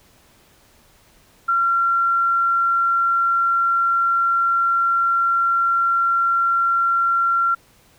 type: tone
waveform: sine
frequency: 1370 Hz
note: F6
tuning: 34 cents flat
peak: -15 dBFS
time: 1.48-7.55 s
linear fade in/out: 10 ms
effects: pink hiss -54 dBFS RMS until 7.98 s